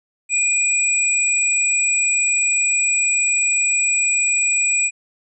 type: tone pair together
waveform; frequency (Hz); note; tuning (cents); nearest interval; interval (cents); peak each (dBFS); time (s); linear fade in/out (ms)
sine; 2432 / 7811; D#7 / B8; -40 / -20; octave + minor sixth; 2020; -18; 0.29-4.91; 50
effects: none